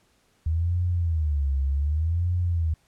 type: tone with vibrato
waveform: sine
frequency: 77.7 Hz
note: D#2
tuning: 2 cents flat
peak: -21 dBFS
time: 0.46-2.74 s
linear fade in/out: 5 ms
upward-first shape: sine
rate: 0.66 Hz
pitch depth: 230 cents each way
effects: pink hiss -65 dBFS RMS until 2.87 s + low-pass 11000 Hz 12 dB/octave